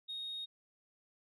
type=tone; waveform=sine; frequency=3729 Hz; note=A#7; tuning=in tune; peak=-38 dBFS; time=0.08-0.46 s; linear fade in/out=20 ms; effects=tanh soft clip ceiling -36 dBFS